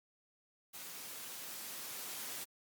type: noise with level ramp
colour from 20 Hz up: white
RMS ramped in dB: -48 to -43 dBFS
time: 0.73-2.45 s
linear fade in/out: 20 ms
effects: high-pass 150 Hz 12 dB/octave + Opus 48 kbps